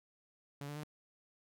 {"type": "tone with pitch steps", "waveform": "sawtooth", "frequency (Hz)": [142.4, 146.57, 150.87], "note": ["C#3", "D3", "D3"], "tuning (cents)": [47, -3, 47], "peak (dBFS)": -38, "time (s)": [0.61, 0.835], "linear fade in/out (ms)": 2, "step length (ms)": 75, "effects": []}